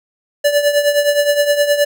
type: tone with tremolo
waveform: square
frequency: 581 Hz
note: D5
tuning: 19 cents flat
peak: -9 dBFS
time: 0.44-1.85 s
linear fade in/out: 10 ms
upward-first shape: triangle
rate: 9.6 Hz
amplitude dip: 75%
effects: none